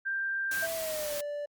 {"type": "tone", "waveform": "sine", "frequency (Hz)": 1582, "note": "G6", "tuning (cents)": 15, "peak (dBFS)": -29, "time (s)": [0.05, 0.67], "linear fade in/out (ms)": 20}
{"type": "noise", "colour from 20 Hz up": "white", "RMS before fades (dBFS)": -38, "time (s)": [0.51, 1.21], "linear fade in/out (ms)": 5}
{"type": "tone with pitch glide", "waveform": "triangle", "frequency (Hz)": [659.3, 584], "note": ["E5", "D5"], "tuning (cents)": [0, -10], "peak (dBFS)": -31, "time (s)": [0.62, 1.46], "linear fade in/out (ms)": 10, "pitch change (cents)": -210, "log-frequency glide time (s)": [0.74, 1.14]}
{"effects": ["Opus 48 kbps"]}